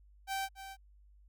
sawtooth tone with echo, 777 Hz, G5, 16 cents flat, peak -30 dBFS, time 0.27-0.49 s, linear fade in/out 50 ms, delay 280 ms, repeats 1, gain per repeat -11 dB, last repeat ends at 0.77 s, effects added 50 Hz sine -58 dBFS peak until 1.28 s

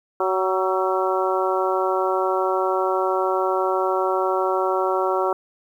harmonic tone with a mistuned harmonic, 187.5 Hz, F#3, 23 cents sharp, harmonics 2 / 3 / 4 / 5 / 6 / 7, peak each -23 / -25 / -26 / -27 / -28 / -28 dBFS, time 0.2-5.33 s, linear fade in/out 2 ms, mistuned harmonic 7, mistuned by +32 cents, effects 9-bit

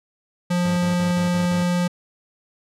square tone, 176.7 Hz, F3, 21 cents sharp, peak -19 dBFS, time 0.5-1.88 s, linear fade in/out 10 ms
sawtooth tone bursts, 100.6 Hz, G2, 45 cents sharp, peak -26 dBFS, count 6, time 0.65-1.63 s, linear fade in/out 5 ms, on 120 ms, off 52 ms
effects low-pass 10000 Hz 12 dB/octave

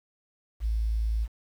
sine tone with quantisation, 55 Hz, A1, in tune, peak -24 dBFS, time 0.6-1.28 s, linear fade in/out 50 ms, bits 9, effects none

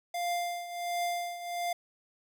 square tone with tremolo, 698.5 Hz, F5, in tune, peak -29 dBFS, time 0.14-1.73 s, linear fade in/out 5 ms, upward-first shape triangle, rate 1.4 Hz, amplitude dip 75%, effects none

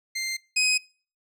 20% pulse tone pair in turn, 2093 / 2518 Hz, C7 / D#7, 0 / +20 cents, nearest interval minor third, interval 320 cents, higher second, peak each -22 / -15 dBFS, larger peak second, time 0.15-0.37 / 0.56-0.78 s, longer neither, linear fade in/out 10 ms, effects noise-tail reverb RT60 0.4 s tail -24 dB re dry + low-pass 12000 Hz 12 dB/octave

